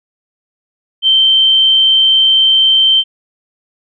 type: tone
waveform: sine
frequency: 3118 Hz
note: G7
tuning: 10 cents flat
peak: -6 dBFS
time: 1.02-3.04 s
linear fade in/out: 50 ms
effects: none